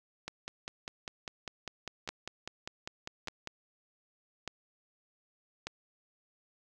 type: two click trains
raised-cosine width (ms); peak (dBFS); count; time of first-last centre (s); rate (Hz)
0.2; -19 / -21; 4 / 17; 2.09-5.67 / 0.28-3.474; 0.838 / 5.01
effects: none